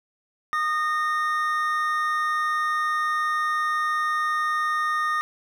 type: tone pair together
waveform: triangle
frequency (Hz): 1229 / 1841.4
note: D#6 / A#6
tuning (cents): -22 / -22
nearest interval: perfect fifth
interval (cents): 700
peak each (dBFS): -21 / -26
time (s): 0.53-5.21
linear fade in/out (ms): 0
effects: none